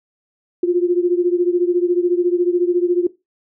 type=beating tone pair; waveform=sine; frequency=349.2 / 363.2 Hz; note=F4 / F#4; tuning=0 / -32 cents; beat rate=14 Hz; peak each=-15 / -18 dBFS; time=0.63-3.07 s; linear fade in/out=5 ms; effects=noise-tail reverb RT60 0.2 s tail -17 dB re dry